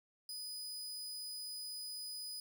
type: tone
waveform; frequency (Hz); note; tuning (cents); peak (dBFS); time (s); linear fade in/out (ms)
sawtooth; 4978; D#8; 0; -40; 0.29-2.4; 2
effects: none